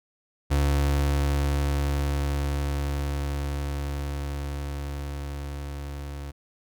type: tone with level ramp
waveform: 35% pulse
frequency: 71 Hz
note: C#2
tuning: 42 cents sharp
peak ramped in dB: -18 to -32 dBFS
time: 0.5-6.32 s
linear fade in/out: 20 ms
effects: none